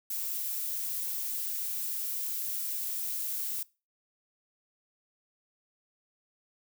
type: noise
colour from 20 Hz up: violet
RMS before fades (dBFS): -34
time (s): 0.1-3.63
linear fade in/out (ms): 5
effects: noise-tail reverb RT60 0.3 s tail -22 dB re dry